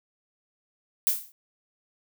violet noise with exponential decay, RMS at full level -19 dBFS, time 1.07-1.32 s, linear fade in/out 0 ms, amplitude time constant 54 ms, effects none

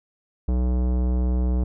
sine tone with tanh clipping, 62 Hz, B1, 7 cents sharp, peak -21 dBFS, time 0.48-1.64 s, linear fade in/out 5 ms, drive 18 dB, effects none

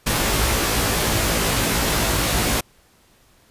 pink noise with comb filter, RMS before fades -20 dBFS, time 0.06-2.61 s, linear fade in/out 10 ms, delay 18 ms, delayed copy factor +1, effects pink hiss -56 dBFS RMS until 3.5 s + resampled to 32000 Hz

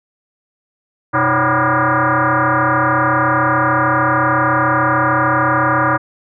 sine tone with frequency modulation, 126.3 Hz, B2, 39 cents sharp, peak -11 dBFS, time 1.13-5.98 s, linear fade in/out 20 ms, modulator 219 Hz, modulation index 6.8, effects none

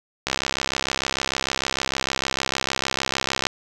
click train, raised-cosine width 0.2 ms, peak -4 dBFS, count 214, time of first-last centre 0.27-3.468 s, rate 66.6 Hz, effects none

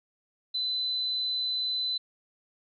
sine tone, 4019 Hz, B7, 30 cents sharp, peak -27 dBFS, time 0.54-1.98 s, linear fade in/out 10 ms, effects none

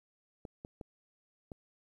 clicks, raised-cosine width 2 ms, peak -30 dBFS, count 4, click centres 0.452 / 0.649 / 0.812 / 1.518 s, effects 11-bit

